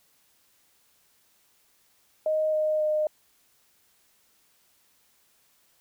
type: tone with pitch steps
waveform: sine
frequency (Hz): 622.3 / 617.3 / 612.3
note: D#5 / D#5 / D#5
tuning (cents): 0 / -14 / -28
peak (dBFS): -22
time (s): 2.26-3.07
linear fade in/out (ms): 2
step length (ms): 270
effects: white hiss -65 dBFS RMS until 5.8 s